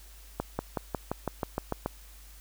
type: accelerating click train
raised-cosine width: 1 ms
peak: -15 dBFS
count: 10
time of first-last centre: 0.4-1.86 s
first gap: 190 ms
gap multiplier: 0.96
effects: added 50 Hz sine -49 dBFS peak until 2.4 s + white hiss -55 dBFS RMS until 2.4 s